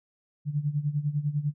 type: tone with tremolo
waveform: sine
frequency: 146.83 Hz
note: D3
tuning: in tune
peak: -22 dBFS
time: 0.45-1.54 s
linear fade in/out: 50 ms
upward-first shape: sine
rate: 10 Hz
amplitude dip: 80%
effects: none